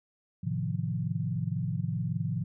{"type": "chord", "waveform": "sine", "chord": "F dominant seventh", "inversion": "first", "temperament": "equal with one note detuned", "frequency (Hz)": [108.86, 130.81, 155.56, 174.61], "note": ["A2", "C3", "Eb3", "F3"], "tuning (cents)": [-18, 0, 0, 0], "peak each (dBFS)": -34, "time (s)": [0.43, 2.44], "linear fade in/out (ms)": 10, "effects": []}